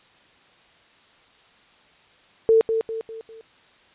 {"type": "tone with echo", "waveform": "sine", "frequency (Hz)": 448.1, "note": "A4", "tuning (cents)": 32, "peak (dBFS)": -12, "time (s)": [2.49, 2.61], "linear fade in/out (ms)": 0, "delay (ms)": 200, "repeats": 4, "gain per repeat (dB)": -7, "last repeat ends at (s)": 3.41, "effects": ["white hiss -55 dBFS RMS until 3.94 s", "resampled to 8000 Hz"]}